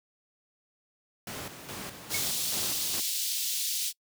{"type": "noise with tremolo", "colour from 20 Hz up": "pink", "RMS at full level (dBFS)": -38, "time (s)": [1.27, 3], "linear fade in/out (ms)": 2, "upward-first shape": "square", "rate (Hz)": 2.4, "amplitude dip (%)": 55}
{"type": "high-pass noise", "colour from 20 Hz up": "pink", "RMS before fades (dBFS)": -31, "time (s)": [2.09, 3.93], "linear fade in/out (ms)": 50, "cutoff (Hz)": 3400, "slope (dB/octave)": 24}
{"type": "tone with exponential decay", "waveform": "triangle", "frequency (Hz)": 2200, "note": "C#7", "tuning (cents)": -14, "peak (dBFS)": -27, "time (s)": [2.14, 2.26], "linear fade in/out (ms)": 5, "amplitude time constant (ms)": 24}
{"effects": ["noise-tail reverb RT60 0.1 s tail -25 dB re dry", "high-pass 100 Hz 12 dB/octave"]}